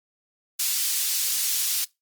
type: high-pass noise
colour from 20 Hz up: pink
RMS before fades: -25 dBFS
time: 0.59-1.85 s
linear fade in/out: 10 ms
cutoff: 4800 Hz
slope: 12 dB/octave
effects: noise-tail reverb RT60 0.2 s tail -23 dB re dry + Opus 32 kbps